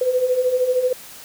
sine beating tone pair, 493.9 / 506.9 Hz, B4 / B4, 0 / +45 cents, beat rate 13 Hz, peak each -23 / -17 dBFS, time 0.01-0.93 s, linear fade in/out 5 ms, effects white hiss -40 dBFS RMS until 1.24 s

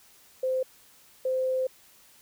sine tone pair in turn, 518 / 518 Hz, C5 / C5, -17 / -17 cents, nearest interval unison, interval 0 cents, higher neither, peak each -24 dBFS, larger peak neither, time 0.43-0.63 / 1.25-1.67 s, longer second, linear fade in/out 5 ms, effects white hiss -57 dBFS RMS until 2.21 s

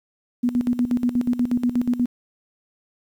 sine tone with tremolo, 244.2 Hz, B3, 19 cents flat, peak -16 dBFS, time 0.43-2.06 s, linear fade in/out 10 ms, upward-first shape square, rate 8.3 Hz, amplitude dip 75%, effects 9-bit

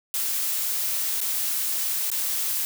blue noise with dropouts, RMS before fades -26 dBFS, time 0.14-2.65 s, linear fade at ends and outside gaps 0 ms, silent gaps 1.205-1.214 / 2.102-2.116 s, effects none

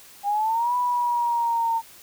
sine exponential two-way sweep, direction up then down, 800 to 987.8 to 908 Hz, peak -20 dBFS, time 0.23-1.82 s, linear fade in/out 50 ms, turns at 0.75 s, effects white hiss -48 dBFS RMS until 2.02 s

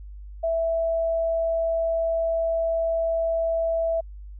sine tone, 659.3 Hz, E5, in tune, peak -21 dBFS, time 0.43-4.01 s, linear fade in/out 10 ms, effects added 50 Hz sine -37 dBFS peak until 4.39 s

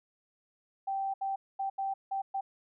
sine tone bursts at uneven times, 780 Hz, G5, 9 cents flat, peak -30 dBFS, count 6, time 0.87-1.14 / 1.21-1.36 / 1.59-1.7 / 1.78-1.94 / 2.11-2.22 / 2.34-2.41 s, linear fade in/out 10 ms, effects none

